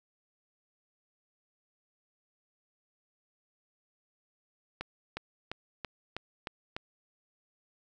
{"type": "accelerating click train", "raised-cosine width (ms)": 0.3, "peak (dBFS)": -20, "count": 7, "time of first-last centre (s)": [4.81, 6.765], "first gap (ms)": 360, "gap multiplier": 0.96, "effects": []}